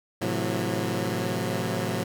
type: chord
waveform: 15% pulse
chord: F# half-diminished seventh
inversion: first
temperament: equal with one note detuned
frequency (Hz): 110 / 130.81 / 164.81 / 182.03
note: A2 / C3 / E3 / F#3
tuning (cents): 0 / 0 / 0 / -28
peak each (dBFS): -24 / -26 / -28 / -24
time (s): 0.21-2.04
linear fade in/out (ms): 10
effects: none